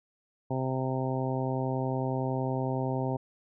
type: harmonic tone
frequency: 130.81 Hz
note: C3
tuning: in tune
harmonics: 1 / 2 / 3 / 4 / 5 / 6 / 7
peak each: -31 / -34 / -36 / -37 / -38 / -39 / -39 dBFS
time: 0.5-3.17 s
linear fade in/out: 10 ms
effects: none